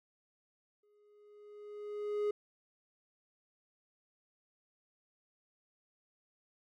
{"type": "tone with exponential growth", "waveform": "triangle", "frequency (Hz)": 416.1, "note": "G#4", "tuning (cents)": 3, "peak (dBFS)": -27, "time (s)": [0.83, 2.31], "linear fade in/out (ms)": 5, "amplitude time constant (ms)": 320, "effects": []}